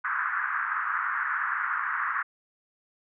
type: band-pass noise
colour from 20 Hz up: white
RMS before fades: -29 dBFS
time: 0.04-2.23 s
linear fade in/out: 10 ms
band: 1100 to 1700 Hz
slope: 48 dB/octave
effects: none